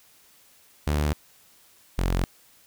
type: tone pair in turn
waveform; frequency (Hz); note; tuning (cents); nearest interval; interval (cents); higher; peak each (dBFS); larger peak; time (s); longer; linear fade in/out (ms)
sawtooth; 74.3 / 44.59; D2 / F1; +21 / +37; major sixth; 884; first; -18; neither; 0.87-1.13 / 1.98-2.24; neither; 0
effects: white hiss -57 dBFS RMS until 2.66 s